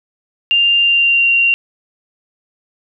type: tone with pitch glide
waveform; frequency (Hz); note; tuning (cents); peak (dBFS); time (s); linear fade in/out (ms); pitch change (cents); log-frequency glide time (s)
sine; 2794 to 2762; F7 to F7; 0 to -20; -9; 0.51-1.54; 0; -20; 0.79-1.27
effects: none